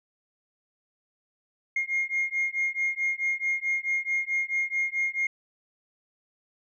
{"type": "beating tone pair", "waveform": "sine", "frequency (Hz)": [2133, 2137.6], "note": ["C7", "C7"], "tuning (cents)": [33, 36], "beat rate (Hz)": 4.6, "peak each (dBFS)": -27, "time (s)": [1.76, 5.27], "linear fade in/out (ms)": 5, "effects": ["tanh soft clip ceiling -20 dBFS"]}